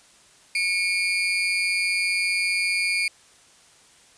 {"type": "tone pair together", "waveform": "35% pulse", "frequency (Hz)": [2215, 2400], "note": ["C#7", "D7"], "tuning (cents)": [-2, 37], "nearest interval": "minor second", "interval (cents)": 139, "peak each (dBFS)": [-24, -21], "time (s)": [0.55, 3.08], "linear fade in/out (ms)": 2, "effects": ["white hiss -54 dBFS RMS until 4.17 s", "resampled to 22050 Hz"]}